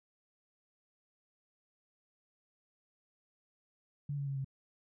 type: tone with pitch steps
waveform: sine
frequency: 143.7 / 140.74 / 137.85 / 135.01 Hz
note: D3 / C#3 / C#3 / C#3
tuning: -37 / +27 / -9 / -45 cents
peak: -34 dBFS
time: 4.09-4.446 s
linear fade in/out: 5 ms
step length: 89 ms
effects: none

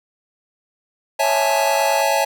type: chord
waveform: square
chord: A major seventh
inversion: first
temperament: equal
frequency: 554.4 / 659.3 / 830.6 / 880 Hz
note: C#5 / E5 / G#5 / A5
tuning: 0 / 0 / 0 / 0 cents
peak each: -22 dBFS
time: 1.19-2.25 s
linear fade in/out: 10 ms
type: band-pass noise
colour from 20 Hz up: white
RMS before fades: -34 dBFS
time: 1.22-2.03 s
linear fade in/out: 20 ms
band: 660 to 1300 Hz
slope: 24 dB/octave
effects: none

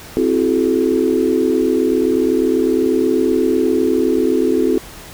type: chord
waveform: sine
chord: F# half-diminished seventh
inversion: second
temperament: equal with one note detuned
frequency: 261.6 / 329.6 / 370 / 429.5 Hz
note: C4 / E4 / F#4 / A4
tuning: 0 / 0 / 0 / -42 cents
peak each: -18 dBFS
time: 0.17-4.78 s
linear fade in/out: 0 ms
effects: pink hiss -36 dBFS RMS until 5.13 s

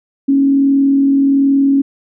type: tone with frequency modulation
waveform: sine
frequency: 275.5 Hz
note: C#4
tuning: 11 cents flat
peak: -8 dBFS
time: 0.28-1.82 s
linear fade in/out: 10 ms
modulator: 41.3 Hz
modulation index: 0.25
effects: none

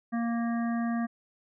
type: harmonic tone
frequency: 233.1 Hz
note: A#3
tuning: in tune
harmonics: 1 / 3 / 5 / 7 / 8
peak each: -27 / -37 / -41 / -44 / -45 dBFS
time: 0.12-1.07 s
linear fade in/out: 20 ms
effects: none

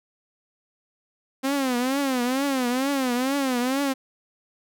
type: tone with vibrato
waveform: sawtooth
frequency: 261.6 Hz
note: C4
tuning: in tune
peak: -18 dBFS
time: 1.43-3.94 s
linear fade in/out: 20 ms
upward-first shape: triangle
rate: 2.2 Hz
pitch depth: 160 cents each way
effects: none

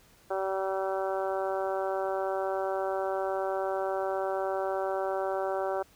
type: harmonic tone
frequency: 191.8 Hz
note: G3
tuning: 37 cents flat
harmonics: 2 / 3 / 4 / 5 / 6 / 7 / 8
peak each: -33 / -32 / -34 / -40 / -43 / -41 / -45 dBFS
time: 0.3-5.83 s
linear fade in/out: 10 ms
effects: pink hiss -60 dBFS RMS until 5.95 s

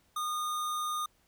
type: tone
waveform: square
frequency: 1225 Hz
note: D#6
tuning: 27 cents flat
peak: -32 dBFS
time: 0.16-1.06 s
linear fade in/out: 5 ms
effects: pink hiss -69 dBFS RMS until 1.27 s

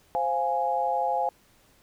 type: chord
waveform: sine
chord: F minor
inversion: second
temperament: equal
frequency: 523.3 / 698.5 / 830.6 Hz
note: C5 / F5 / Ab5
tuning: 0 / 0 / 0 cents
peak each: -30 / -28 / -26 dBFS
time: 0.15-1.29 s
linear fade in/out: 0 ms
effects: pink hiss -61 dBFS RMS until 1.82 s

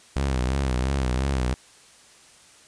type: tone with vibrato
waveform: sawtooth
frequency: 65.41 Hz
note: C2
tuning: in tune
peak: -18 dBFS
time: 0.16-1.54 s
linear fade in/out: 0 ms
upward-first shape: sine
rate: 2.9 Hz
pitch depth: 99 cents each way
effects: white hiss -52 dBFS RMS until 2.67 s + resampled to 22050 Hz

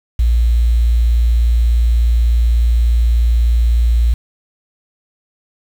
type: tone with quantisation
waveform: sine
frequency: 58.27 Hz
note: A#1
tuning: in tune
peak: -9 dBFS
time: 0.19-4.14 s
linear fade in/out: 5 ms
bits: 6
effects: none

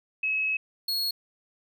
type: tone pair in turn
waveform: sine / 45% pulse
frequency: 2571 / 4324 Hz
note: E7 / C#8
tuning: -44 / -44 cents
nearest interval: major sixth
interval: 900 cents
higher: second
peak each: -24 / -25 dBFS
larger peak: first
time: 0.23-0.57 / 0.88-1.11 s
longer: first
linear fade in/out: 5 ms
effects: none

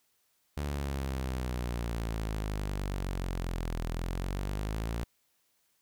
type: exponential two-way sweep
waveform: sawtooth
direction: down then up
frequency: 73.42 to 40.54 to 58.8 Hz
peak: -28 dBFS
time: 0.57-5.04 s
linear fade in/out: 0 ms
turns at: 3.85 s
effects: white hiss -73 dBFS RMS until 5.81 s

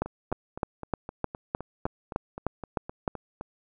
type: two click trains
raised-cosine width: 1 ms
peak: -22 / -12 dBFS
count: 14 / 11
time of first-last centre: 0.06-3.411 / 0.02-3.078 s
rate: 3.88 / 3.27 Hz
effects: none

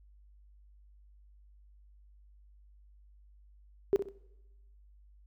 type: tone with echo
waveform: sine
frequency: 396.6 Hz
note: G4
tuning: 20 cents sharp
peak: -21 dBFS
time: 3.93-3.96 s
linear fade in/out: 0 ms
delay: 63 ms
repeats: 2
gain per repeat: -10 dB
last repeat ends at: 4.086 s
effects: noise-tail reverb RT60 1.0 s tail -22 dB re dry + added 50 Hz sine -56 dBFS peak until 5.26 s

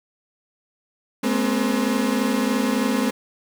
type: tone cluster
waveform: 35% pulse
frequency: 211.7 / 243 / 266.3 Hz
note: G#3 / B3 / C4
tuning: +33 / -28 / +31 cents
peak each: -22 dBFS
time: 1.23-3.11 s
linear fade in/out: 10 ms
effects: 8-bit

